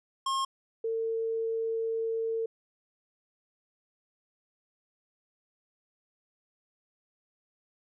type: tone pair in turn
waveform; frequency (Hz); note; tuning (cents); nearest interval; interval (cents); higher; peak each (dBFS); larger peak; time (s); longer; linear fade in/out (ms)
square / sine; 1074 / 451.6; C6 / A4; +45 / +45; octave + minor third; 1500; first; -28; neither; 0.26-0.45 / 0.84-2.46; second; 5
effects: resampled to 22050 Hz

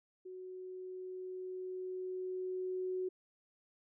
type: tone with level ramp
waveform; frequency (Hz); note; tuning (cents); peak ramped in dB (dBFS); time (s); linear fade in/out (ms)
sine; 370; F#4; 0; -45 to -34; 0.25-3.09; 10
effects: none

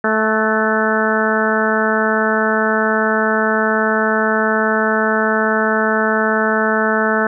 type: harmonic tone with a mistuned harmonic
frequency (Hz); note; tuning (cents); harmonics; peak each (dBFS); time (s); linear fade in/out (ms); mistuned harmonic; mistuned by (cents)
218.8; A3; -9; 1 / 2 / 3 / 4 / 5 / 6 / 7 / 8; -20 / -20 / -21 / -24 / -26 / -22 / -20 / -23; 0.04-7.27; 2; 7; -28
effects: none

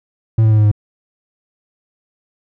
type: tone with pitch steps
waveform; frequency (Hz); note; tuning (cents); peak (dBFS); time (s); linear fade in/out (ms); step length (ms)
triangle; 111.5 / 109.71 / 107.95 / 106.22 / 104.52; A2 / A2 / A2 / G#2 / G#2; +23 / -5 / -33 / +39 / +12; -6; 0.38-0.715; 5; 67
effects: none

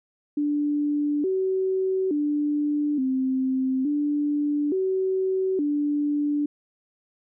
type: tone with pitch steps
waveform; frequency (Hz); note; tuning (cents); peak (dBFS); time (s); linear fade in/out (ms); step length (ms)
sine; 293.3 / 378.3 / 294.8 / 261.6 / 293.1 / 378.2 / 292.7; D4 / F#4 / D4 / C4 / D4 / F#4 / D4; -2 / +38 / +7 / 0 / -3 / +38 / -6; -21; 0.37-6.46; 5; 870
effects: none

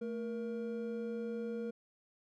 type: tone pair together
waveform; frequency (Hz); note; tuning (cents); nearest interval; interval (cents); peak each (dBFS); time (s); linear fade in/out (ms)
triangle; 222.3 / 471; A3 / A#4; +18 / +18; octave + minor second; 1300; -38 / -37; 0.01-1.71; 10
effects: none

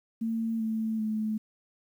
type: tone with pitch steps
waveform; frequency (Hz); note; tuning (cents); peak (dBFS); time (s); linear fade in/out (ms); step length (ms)
sine; 226.2 / 221.3 / 216.5; A3 / A3 / A3; +48 / +10 / -28; -27; 0.21-1.38; 10; 390
effects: 10-bit

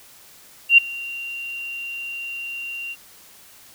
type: tone with ADSR envelope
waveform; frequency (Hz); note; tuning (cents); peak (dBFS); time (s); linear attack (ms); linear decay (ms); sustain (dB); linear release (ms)
sine; 2766; F7; -17; -5; 0.69-2.96; 88; 9; -23; 43
effects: white hiss -48 dBFS RMS until 3.74 s

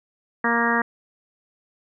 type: harmonic tone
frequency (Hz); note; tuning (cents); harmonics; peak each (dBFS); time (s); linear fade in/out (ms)
234; A#3; +7; 1 / 2 / 3 / 4 / 5 / 6 / 7 / 8; -25 / -28 / -30 / -26 / -26 / -30 / -25 / -25; 0.44-0.82; 5
effects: none

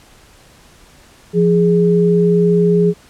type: tone pair together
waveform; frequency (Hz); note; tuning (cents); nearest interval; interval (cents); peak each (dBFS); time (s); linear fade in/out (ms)
sine; 173.11 / 415.3; F3 / G#4; -15 / 0; octave + minor third; 1515; -12; 1.33-2.94; 50
effects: pink hiss -46 dBFS RMS until 3.09 s + low-pass 11000 Hz 12 dB/octave

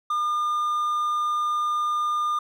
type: tone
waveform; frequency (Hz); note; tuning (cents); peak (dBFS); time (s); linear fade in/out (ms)
triangle; 1208; D6; +48; -20; 0.1-2.39; 5
effects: none

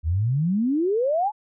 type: exponential sweep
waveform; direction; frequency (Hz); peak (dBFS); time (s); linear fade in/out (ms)
sine; up; 74.1 to 880; -19; 0.03-1.32; 50
effects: none

